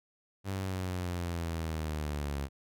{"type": "linear sweep", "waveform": "sawtooth", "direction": "down", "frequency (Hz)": [98, 68.8], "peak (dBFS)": -29, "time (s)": [0.44, 2.49], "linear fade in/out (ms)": 50, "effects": []}